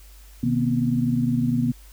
sine tone cluster, 126.8 / 155.1 / 239.6 / 259.4 Hz, B2 / D#3 / A#3 / C4, +46 / -5 / +48 / -15 cents, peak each -25 / -28 / -21 / -29 dBFS, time 0.43-1.72 s, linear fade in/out 5 ms, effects added 50 Hz sine -44 dBFS peak until 1.92 s + white hiss -53 dBFS RMS until 1.92 s

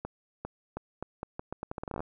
accelerating click train, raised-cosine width 1 ms, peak -21 dBFS, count 18, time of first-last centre 0.05-2.005 s, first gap 400 ms, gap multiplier 0.8, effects none

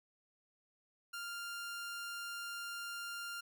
sawtooth tone, 1396.9 Hz, F6, in tune, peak -38 dBFS, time 1.13-3.41 s, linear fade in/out 10 ms, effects none

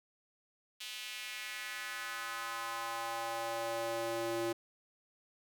square tone with high-pass filter sweep, 115.1 Hz, A#2, 22 cents flat, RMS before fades -39 dBFS, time 0.8-4.53 s, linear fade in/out 10 ms, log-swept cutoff 3100 to 370 Hz, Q 2.1, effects none

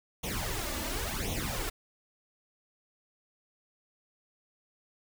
pink noise with flanger, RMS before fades -34 dBFS, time 0.23-1.7 s, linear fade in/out 10 ms, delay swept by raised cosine 0.31 to 3.51 ms, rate 0.93 Hz, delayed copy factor +0.8, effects none

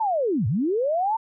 sine linear two-way sweep, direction down then up, 918 to 94.8 to 918 Hz, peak -20 dBFS, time 0-1.17 s, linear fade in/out 10 ms, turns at 0.47 s, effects none

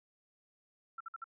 sine tone bursts, 1347 Hz, E6, 37 cents sharp, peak -40 dBFS, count 4, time 0.98-1.242 s, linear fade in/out 5 ms, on 25 ms, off 54 ms, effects none

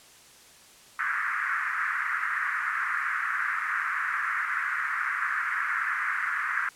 white band-pass noise, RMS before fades -29 dBFS, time 0.99-6.69 s, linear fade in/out 2 ms, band 1200 to 1900 Hz, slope 48 dB/octave, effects white hiss -53 dBFS RMS until 6.75 s + low-pass 10000 Hz 12 dB/octave

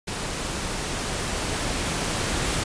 pink noise with level ramp, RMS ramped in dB -30 to -25 dBFS, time 0.07-2.64 s, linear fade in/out 10 ms, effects resampled to 22050 Hz

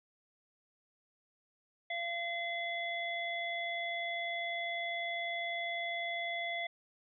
harmonic tone, 684 Hz, F5, 36 cents flat, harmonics 1 / 3 / 5, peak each -39 / -37 / -43 dBFS, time 1.9-6.67 s, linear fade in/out 5 ms, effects none

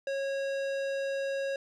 sine tone with tanh clipping, 548 Hz, C#5, 20 cents flat, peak -32 dBFS, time 0.07-1.56 s, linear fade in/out 2 ms, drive 17 dB, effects none

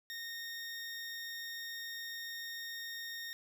20% pulse tone, 1847 Hz, A#6, 16 cents flat, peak -36 dBFS, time 0.1-3.33 s, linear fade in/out 0 ms, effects none

